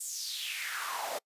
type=noise with high-pass filter sweep; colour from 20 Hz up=pink; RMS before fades=-37 dBFS; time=0-1.19 s; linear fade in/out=10 ms; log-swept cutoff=8300 to 550 Hz; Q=4; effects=noise-tail reverb RT60 0.1 s tail -26 dB re dry + resampled to 32000 Hz